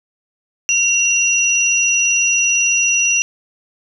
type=tone pair together; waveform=sine; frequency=2754 / 5859 Hz; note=F7 / F#8; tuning=-25 / -18 cents; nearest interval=octave + minor second; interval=1307 cents; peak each=-15 dBFS; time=0.69-3.22 s; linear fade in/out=0 ms; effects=none